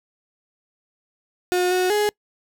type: tone with pitch steps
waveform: 35% pulse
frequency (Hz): 360.3 / 366.1 / 417.8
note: F#4 / F#4 / G#4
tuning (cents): -46 / -18 / +10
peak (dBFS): -16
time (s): 1.52-2.09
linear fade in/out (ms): 0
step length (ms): 190
effects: noise-tail reverb RT60 0.1 s tail -26 dB re dry